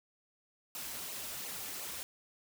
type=noise with flanger; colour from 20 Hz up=white; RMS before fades=-42 dBFS; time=0.75-2.03 s; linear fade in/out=0 ms; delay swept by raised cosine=0.55 to 6.25 ms; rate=2.8 Hz; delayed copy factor=-0.7; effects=none